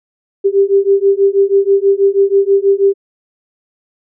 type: beating tone pair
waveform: sine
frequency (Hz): 392 / 398.2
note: G4 / G4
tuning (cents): 0 / +27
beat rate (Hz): 6.2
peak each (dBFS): -11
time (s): 0.44-2.94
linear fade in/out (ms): 20
effects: none